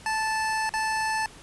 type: tone with dropouts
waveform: 25% pulse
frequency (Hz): 877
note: A5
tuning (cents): -6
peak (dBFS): -21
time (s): 0.06-1.26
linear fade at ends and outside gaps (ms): 1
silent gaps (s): 0.693-0.738
effects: pink hiss -48 dBFS RMS until 1.42 s + resampled to 24000 Hz